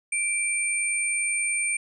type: tone pair together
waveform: sine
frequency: 2349 / 8790 Hz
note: D7 / C#9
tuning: 0 / -16 cents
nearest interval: octave + major seventh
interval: 2284 cents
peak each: -26 dBFS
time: 0.12-1.77 s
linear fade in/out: 5 ms
effects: none